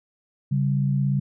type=tone pair together; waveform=sine; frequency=138.59 / 196 Hz; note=C#3 / G3; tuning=0 / 0 cents; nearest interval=tritone; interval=600 cents; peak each=-20 / -26 dBFS; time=0.51-1.2 s; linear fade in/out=10 ms; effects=none